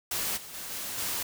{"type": "noise with level steps", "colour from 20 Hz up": "white", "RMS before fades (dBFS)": [-31, -44, -39, -36, -32], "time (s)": [0.11, 1.23], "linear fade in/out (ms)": 5, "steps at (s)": [0.36, 0.53, 0.7, 0.97], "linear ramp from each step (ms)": 20, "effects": []}